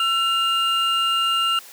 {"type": "tone pair together", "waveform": "triangle", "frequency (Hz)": [1350, 2821], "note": ["E6", "F7"], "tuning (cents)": [41, 17], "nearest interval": "octave + minor second", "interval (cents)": 1276, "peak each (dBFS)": -19, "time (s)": [0, 1.59], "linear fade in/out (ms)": 2, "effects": ["white hiss -43 dBFS RMS until 1.72 s", "high-pass 300 Hz 12 dB/octave"]}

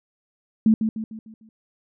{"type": "tone with echo", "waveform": "sine", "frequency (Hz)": 220, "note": "A3", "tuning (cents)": 0, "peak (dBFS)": -12, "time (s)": [0.66, 0.74], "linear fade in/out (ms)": 2, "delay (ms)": 150, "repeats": 5, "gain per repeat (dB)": -7, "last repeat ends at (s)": 1.49, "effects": []}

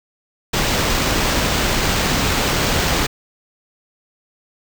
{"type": "noise with sample-and-hold", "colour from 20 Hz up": "pink", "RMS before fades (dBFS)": -18, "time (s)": [0.53, 3.07], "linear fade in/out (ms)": 10, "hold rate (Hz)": 11025, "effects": []}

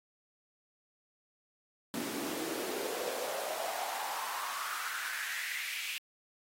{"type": "noise with high-pass filter sweep", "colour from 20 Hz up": "pink", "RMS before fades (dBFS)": -38, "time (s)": [1.94, 5.98], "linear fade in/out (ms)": 0, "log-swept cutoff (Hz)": [250, 2600], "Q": 4.7, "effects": ["AAC 48 kbps"]}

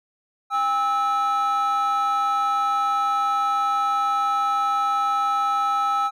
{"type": "tone pair together", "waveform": "triangle", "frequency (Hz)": [803.8, 1303], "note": ["G5", "E6"], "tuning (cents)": [43, -20], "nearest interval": "minor sixth", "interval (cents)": 837, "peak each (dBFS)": [-21, -18], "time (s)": [0.5, 6.11], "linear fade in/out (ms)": 50, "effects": ["tanh soft clip ceiling -13 dBFS"]}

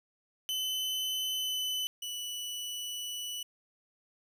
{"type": "tone with pitch glide", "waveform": "40% pulse", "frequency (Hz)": [3030, 3011], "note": ["F#7", "F#7"], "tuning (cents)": [40, 30], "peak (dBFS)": -30, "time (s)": [0.49, 1.87], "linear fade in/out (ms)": 0, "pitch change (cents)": -10, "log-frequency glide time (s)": [1.36, 1.59]}
{"type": "tone", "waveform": "sawtooth", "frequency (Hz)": 2960, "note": "F#7", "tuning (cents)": 0, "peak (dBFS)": -33, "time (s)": [2.02, 3.43], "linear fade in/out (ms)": 5}
{"effects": []}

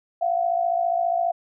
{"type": "tone pair together", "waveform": "sine", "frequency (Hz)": [685.2, 740], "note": ["F5", "F#5"], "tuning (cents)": [-33, 0], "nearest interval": "minor second", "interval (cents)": 133, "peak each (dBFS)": [-21, -25], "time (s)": [0.21, 1.32], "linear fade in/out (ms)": 10, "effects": []}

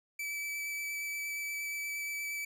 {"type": "tone with vibrato", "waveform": "45% pulse", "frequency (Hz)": 2306, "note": "D7", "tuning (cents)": -32, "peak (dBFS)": -35, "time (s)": [0.19, 2.45], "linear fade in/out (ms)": 5, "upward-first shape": "square", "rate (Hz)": 8.5, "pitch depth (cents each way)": 8, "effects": []}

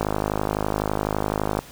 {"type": "click train", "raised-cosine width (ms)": 1, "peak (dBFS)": -8, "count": 83, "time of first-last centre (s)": [0.01, 1.59], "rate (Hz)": 51.9, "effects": ["pink hiss -44 dBFS RMS until 1.71 s"]}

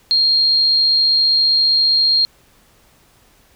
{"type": "tone", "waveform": "sine", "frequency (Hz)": 4225, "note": "C8", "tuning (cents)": 16, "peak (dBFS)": -11, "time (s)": [0.11, 2.25], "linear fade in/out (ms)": 0, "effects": ["pink hiss -53 dBFS RMS until 3.55 s"]}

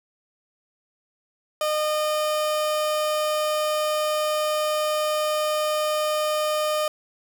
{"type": "tone", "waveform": "30% pulse", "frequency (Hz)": 610, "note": "D#5", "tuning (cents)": -34, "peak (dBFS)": -19, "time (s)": [1.61, 6.88], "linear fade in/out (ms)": 2, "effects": []}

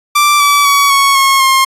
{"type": "tone with pitch steps", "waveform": "sawtooth", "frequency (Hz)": [1174, 1151.8, 1130.1, 1108.7, 1087.8, 1067.3], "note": ["D6", "D6", "C#6", "C#6", "C#6", "C6"], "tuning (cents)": [-1, -34, 33, 0, -33, 34], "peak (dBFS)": -3, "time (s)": [0.15, 1.65], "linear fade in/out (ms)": 10, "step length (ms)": 250, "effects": ["resampled to 32000 Hz"]}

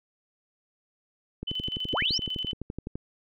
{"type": "click train", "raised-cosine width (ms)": 3, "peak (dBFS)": -21, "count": 19, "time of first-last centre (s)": [1.43, 2.955], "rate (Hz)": 11.8}
{"type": "tone with tremolo", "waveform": "sine", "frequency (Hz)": 3026, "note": "F#7", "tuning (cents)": 38, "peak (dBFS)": -28, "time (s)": [1.47, 2.53], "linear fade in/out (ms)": 10, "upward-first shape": "square", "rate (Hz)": 12, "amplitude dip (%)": 65}
{"type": "linear sweep", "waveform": "sine", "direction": "up", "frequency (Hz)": [207.7, 5690], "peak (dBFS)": -25, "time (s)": [1.93, 2.18], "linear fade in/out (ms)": 2}
{"effects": []}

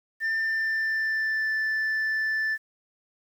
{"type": "tone with pitch glide", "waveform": "sine", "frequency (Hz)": [1792, 1758.2], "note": ["A6", "A6"], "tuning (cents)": [31, -2], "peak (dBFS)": -21, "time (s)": [0.2, 2.58], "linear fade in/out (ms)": 50, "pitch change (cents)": -33, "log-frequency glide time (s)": [0.39, 1.51], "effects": ["tanh soft clip ceiling -23 dBFS", "9-bit"]}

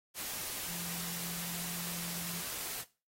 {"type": "tone in noise", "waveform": "sine", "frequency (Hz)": 172.3, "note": "F3", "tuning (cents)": -23, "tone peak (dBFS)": -46, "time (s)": [0.66, 2.43], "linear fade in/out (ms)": 50, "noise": "white", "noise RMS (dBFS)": -40, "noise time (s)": [0.14, 2.85], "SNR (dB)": -9, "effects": ["noise-tail reverb RT60 0.3 s tail -17 dB re dry", "AAC 48 kbps"]}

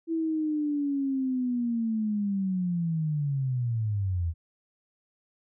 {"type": "linear sweep", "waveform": "sine", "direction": "down", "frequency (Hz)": [330.9, 80], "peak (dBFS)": -25, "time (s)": [0.07, 4.34], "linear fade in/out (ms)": 50, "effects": []}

